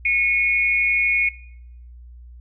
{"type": "tone pair together", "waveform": "sine", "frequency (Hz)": [2186, 2454], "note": ["C#7", "D#7"], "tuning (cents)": [-25, -25], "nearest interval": "major second", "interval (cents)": 200, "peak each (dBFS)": -19, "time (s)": [0.05, 1.29], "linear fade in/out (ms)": 5, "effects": ["noise-tail reverb RT60 0.7 s tail -19 dB re dry", "added 60 Hz sine -39 dBFS peak until 2.4 s"]}